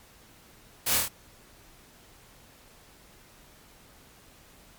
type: noise with echo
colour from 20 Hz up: white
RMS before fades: -27 dBFS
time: 0.86-0.98 s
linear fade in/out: 10 ms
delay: 26 ms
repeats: 4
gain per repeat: -2 dB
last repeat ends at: 1.084 s
effects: pink hiss -55 dBFS RMS until 4.78 s + MP3 96 kbps